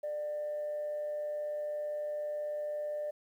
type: tone with amplitude modulation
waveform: sine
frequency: 596 Hz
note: D5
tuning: 25 cents sharp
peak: -31 dBFS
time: 0.03-3.11 s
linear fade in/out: 10 ms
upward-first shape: sine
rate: 155 Hz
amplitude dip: 30%
effects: tanh soft clip ceiling -30 dBFS + 11-bit